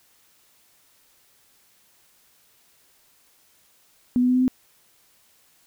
sine tone with pitch steps, 246.9 / 249.3 / 251.8 / 254.3 / 256.8 Hz, B3 / B3 / B3 / C4 / C4, 0 / +16 / +34 / -49 / -32 cents, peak -16 dBFS, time 4.16-4.48 s, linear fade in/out 0 ms, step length 64 ms, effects white hiss -60 dBFS RMS until 5.66 s

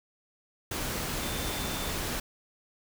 sine tone in noise, 3552 Hz, A7, 16 cents sharp, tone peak -42 dBFS, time 1.22-1.91 s, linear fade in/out 5 ms, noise pink, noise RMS -33 dBFS, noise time 0.71-2.2 s, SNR -12 dB, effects none

